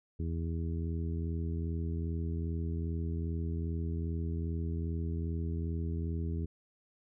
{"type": "harmonic tone", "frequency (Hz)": 82.5, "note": "E2", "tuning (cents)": 2, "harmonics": [1, 2, 3, 4, 5], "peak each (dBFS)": [-33, -39, -43, -45, -47], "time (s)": [0.19, 6.46], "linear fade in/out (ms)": 10, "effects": []}